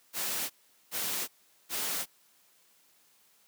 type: noise bursts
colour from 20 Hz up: white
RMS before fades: -33 dBFS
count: 3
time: 0.13-2.06 s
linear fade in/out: 50 ms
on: 370 ms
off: 410 ms
effects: white hiss -65 dBFS RMS until 3.47 s + high-pass 150 Hz 12 dB/octave